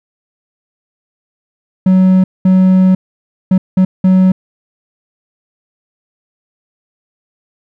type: tone bursts at uneven times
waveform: triangle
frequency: 186.7 Hz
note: F#3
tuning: 16 cents sharp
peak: -3 dBFS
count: 5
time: 1.86-2.24 / 2.45-2.95 / 3.51-3.58 / 3.77-3.85 / 4.04-4.32 s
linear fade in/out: 5 ms
effects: none